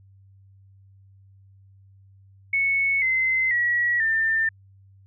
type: tone with pitch steps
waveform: sine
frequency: 2208 / 2060 / 1922.2 / 1793.5 Hz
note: C#7 / C7 / B6 / A6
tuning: -7 / -28 / -47 / +33 cents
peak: -19 dBFS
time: 2.53-4.49 s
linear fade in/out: 5 ms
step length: 490 ms
effects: added 97 Hz sine -50 dBFS peak until 5.06 s